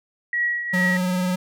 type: tone with tremolo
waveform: sine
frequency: 1916 Hz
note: A#6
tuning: 47 cents sharp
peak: -18 dBFS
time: 0.33-0.97 s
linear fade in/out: 2 ms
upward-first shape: triangle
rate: 2.4 Hz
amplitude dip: 65%
type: tone with vibrato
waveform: square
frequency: 182.3 Hz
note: F#3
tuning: 25 cents flat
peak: -21 dBFS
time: 0.73-1.36 s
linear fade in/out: 10 ms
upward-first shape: sine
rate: 20 Hz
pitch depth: 33 cents each way
effects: none